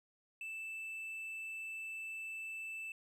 triangle tone, 2643 Hz, E7, 4 cents sharp, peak -40 dBFS, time 0.41-2.92 s, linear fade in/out 2 ms, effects none

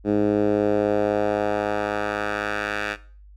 10% pulse tone with band-pass filter sweep, 103.83 Hz, G#2, in tune, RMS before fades -23 dBFS, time 0.04-2.97 s, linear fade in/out 50 ms, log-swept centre 310 to 1900 Hz, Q 1.4, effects noise-tail reverb RT60 0.4 s tail -17 dB re dry + added 50 Hz sine -44 dBFS peak until 3.36 s

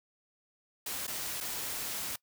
white noise with dropouts, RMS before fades -37 dBFS, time 0.86-2.16 s, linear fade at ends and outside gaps 5 ms, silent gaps 1.069-1.077 / 1.404-1.408 s, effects noise-tail reverb RT60 0.1 s tail -22 dB re dry

